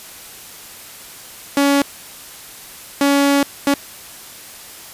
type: tone bursts at uneven times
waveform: sawtooth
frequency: 281.4 Hz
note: C#4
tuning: 26 cents sharp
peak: -8 dBFS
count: 3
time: 1.57-1.82 / 3.01-3.43 / 3.67-3.74 s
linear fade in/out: 2 ms
effects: white hiss -37 dBFS RMS until 4.93 s + resampled to 32000 Hz